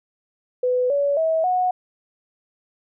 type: tone with pitch steps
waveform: sine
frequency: 500 / 567.8 / 644.7 / 732 Hz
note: B4 / C#5 / E5 / F#5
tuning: +21 / +41 / -39 / -19 cents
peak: -17 dBFS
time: 0.63-1.71 s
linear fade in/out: 5 ms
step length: 270 ms
effects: none